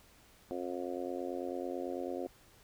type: harmonic tone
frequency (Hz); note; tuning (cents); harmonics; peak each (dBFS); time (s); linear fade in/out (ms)
89.1; F2; +35; 3 / 4 / 5 / 6 / 7 / 8; -42 / -40 / -45 / -42 / -47 / -46; 0.51-2.27; 0
effects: pink hiss -62 dBFS RMS until 2.63 s